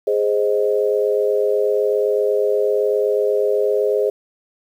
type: chord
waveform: sine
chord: Ab major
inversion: none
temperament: equal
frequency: 415.3 / 523.3 / 622.3 Hz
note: Ab4 / C5 / Eb5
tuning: 0 / 0 / 0 cents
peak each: -17 / -20 / -23 dBFS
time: 0.07-4.1 s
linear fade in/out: 5 ms
effects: 8-bit